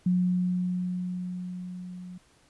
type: tone with level ramp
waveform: sine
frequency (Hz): 180.6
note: F#3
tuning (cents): -42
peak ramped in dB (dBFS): -20 to -39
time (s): 0.06-2.18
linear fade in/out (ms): 5
effects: pink hiss -62 dBFS RMS until 2.49 s + resampled to 24000 Hz